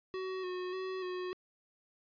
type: tone with vibrato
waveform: square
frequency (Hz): 370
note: F#4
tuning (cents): 0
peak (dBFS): -37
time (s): 0.14-1.33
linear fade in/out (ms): 0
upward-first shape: square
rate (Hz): 1.7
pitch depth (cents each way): 26
effects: resampled to 11025 Hz